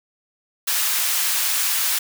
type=high-pass noise; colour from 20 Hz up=white; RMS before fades=-21 dBFS; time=0.67-1.99 s; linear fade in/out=10 ms; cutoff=1100 Hz; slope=12 dB/octave; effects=none